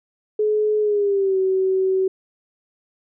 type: tone with pitch glide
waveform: sine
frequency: 425.2 to 378.8 Hz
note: G#4 to F#4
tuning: +41 to +41 cents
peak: -16 dBFS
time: 0.39-2.08 s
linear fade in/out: 5 ms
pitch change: -200 cents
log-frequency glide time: 0.8-1.38 s
effects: none